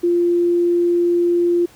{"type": "tone", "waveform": "sine", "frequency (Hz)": 347.2, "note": "F4", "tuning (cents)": -10, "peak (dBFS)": -13, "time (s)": [0.03, 1.66], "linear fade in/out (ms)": 10, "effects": ["pink hiss -48 dBFS RMS until 1.75 s", "high-pass 60 Hz 12 dB/octave"]}